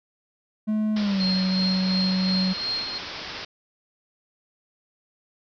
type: tone with pitch glide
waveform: triangle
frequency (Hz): 214.8 to 186.99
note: A3 to F#3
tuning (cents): -41 to +19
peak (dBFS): -19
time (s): 0.67-2.54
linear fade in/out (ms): 20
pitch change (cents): -240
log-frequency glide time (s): 0.95-1.24
type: low-pass noise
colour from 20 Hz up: white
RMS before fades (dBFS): -36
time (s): 0.96-3.45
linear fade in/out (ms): 5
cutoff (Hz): 5400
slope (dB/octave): 96
type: tone with tremolo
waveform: sine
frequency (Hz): 4213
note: C8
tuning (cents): +11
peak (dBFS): -24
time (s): 1.2-2.98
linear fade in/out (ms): 2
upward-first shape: sine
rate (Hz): 2.8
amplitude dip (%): 55
effects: none